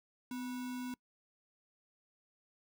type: tone with sample-and-hold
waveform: sine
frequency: 252.1 Hz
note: B3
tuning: 36 cents sharp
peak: -38 dBFS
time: 0.31-0.94 s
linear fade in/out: 2 ms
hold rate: 1225 Hz
effects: noise-tail reverb RT60 0.1 s tail -24 dB re dry